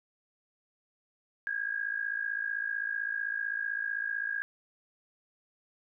sine tone with amplitude modulation, 1633 Hz, G#6, 30 cents flat, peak -27 dBFS, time 1.47-4.42 s, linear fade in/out 0 ms, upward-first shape sine, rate 55.7 Hz, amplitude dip 80%, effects none

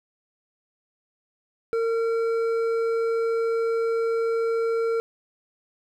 sine tone with hard clipping, 456.8 Hz, A#4, 35 cents flat, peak -23 dBFS, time 1.73-5 s, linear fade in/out 0 ms, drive 7 dB, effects none

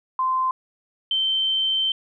sine tone pair in turn, 1037 / 3107 Hz, C6 / G7, -16 / -16 cents, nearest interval octave + perfect fifth, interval 1900 cents, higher second, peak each -19 dBFS, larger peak neither, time 0.19-0.51 / 1.11-1.92 s, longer second, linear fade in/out 2 ms, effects none

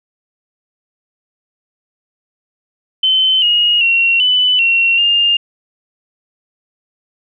sine tone with pitch steps, 3065 / 2875 / 2737 / 2996 / 2731 / 2812 Hz, G7 / F7 / F7 / F#7 / F7 / F7, -40 / +50 / -36 / +21 / -39 / +11 cents, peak -9 dBFS, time 3.03-5.37 s, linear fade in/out 5 ms, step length 390 ms, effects none

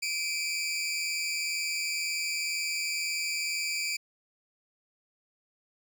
20% pulse tone pair together, 2327 / 2489 Hz, D7 / D#7, -17 / 0 cents, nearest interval minor second, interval 117 cents, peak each -26 / -30 dBFS, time 0.02-3.97 s, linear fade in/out 10 ms, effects none

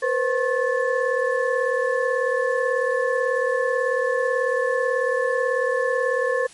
sine tone cluster, 480.8 / 519 / 1079 / 1742 Hz, B4 / C5 / C#6 / A6, -46 / -14 / -47 / -18 cents, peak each -24 / -22 / -29 / -26 dBFS, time 0.02-6.47 s, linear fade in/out 10 ms, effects white hiss -47 dBFS RMS until 6.53 s + MP3 48 kbps

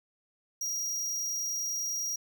45% pulse tone, 5710 Hz, F8, 37 cents sharp, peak -31 dBFS, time 0.61-2.16 s, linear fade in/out 5 ms, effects none

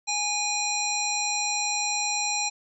harmonic tone with a mistuned harmonic, 819 Hz, G#5, 24 cents flat, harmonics 1 / 3 / 5 / 7 / 9, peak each -31 / -31 / -31 / -31 / -31 dBFS, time 0.07-2.5 s, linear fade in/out 20 ms, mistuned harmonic 1, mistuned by +28 cents, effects none

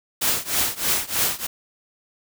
white noise with tremolo, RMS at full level -19 dBFS, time 0.21-1.47 s, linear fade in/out 10 ms, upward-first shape triangle, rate 3.2 Hz, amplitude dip 95%, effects none

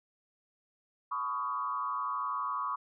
sine tone with frequency modulation, 1122 Hz, C#6, 21 cents sharp, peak -31 dBFS, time 1.11-2.76 s, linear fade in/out 10 ms, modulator 119 Hz, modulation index 1.1, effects none

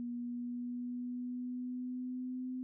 sine tone with pitch glide, 240.6 to 254.9 Hz, B3 to C4, -45 to -45 cents, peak -37 dBFS, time 0-2.63 s, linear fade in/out 0 ms, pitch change +100 cents, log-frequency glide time 0.1-2.52 s, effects none

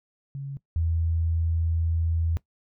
sine tone pair in turn, 138.59 / 82.41 Hz, C#3 / E2, 0 / 0 cents, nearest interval major sixth, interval 900 cents, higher first, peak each -31 / -22 dBFS, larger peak second, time 0.35-0.57 / 0.76-2.37 s, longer second, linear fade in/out 0 ms, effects noise-tail reverb RT60 0.1 s tail -19 dB re dry

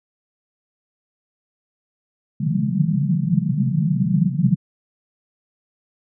pink band-pass noise, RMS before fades -19 dBFS, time 2.4-4.56 s, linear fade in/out 10 ms, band 130 to 210 Hz, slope 96 dB/octave, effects none

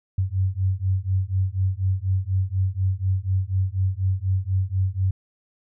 sine beating tone pair, 92.8 / 96.9 Hz, F#2 / G2, +6 / -20 cents, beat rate 4.1 Hz, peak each -23 dBFS, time 0.18-5.11 s, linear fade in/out 5 ms, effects none

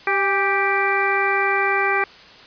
harmonic tone with a mistuned harmonic, 392 Hz, G4, in tune, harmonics 1 / 2 / 3 / 4 / 5 / 6, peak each -24 / -24 / -24 / -24 / -24 / -24 dBFS, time 0.07-2.04 s, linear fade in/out 2 ms, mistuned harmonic 2, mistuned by +43 cents, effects white hiss -44 dBFS RMS until 2.46 s + resampled to 11025 Hz

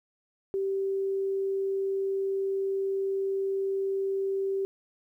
sine tone, 389.2 Hz, G4, 12 cents flat, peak -26 dBFS, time 0.54-4.65 s, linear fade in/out 0 ms, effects 11-bit

